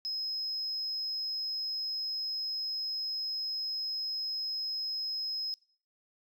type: tone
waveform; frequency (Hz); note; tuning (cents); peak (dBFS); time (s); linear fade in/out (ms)
sine; 5120; D#8; +49; -31; 0.05-5.54; 0
effects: noise-tail reverb RT60 0.5 s tail -23 dB re dry + tanh soft clip ceiling -29 dBFS